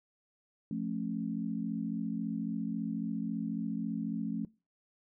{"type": "chord", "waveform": "sine", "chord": "F augmented", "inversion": "none", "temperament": "just", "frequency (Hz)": [174.61, 218.3, 272.8], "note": ["F3", "A3", "C#4"], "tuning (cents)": [0, -13, -28], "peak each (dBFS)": [-38, -35, -38], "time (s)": [0.71, 4.45], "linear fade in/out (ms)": 2, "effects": ["noise-tail reverb RT60 0.3 s tail -23 dB re dry"]}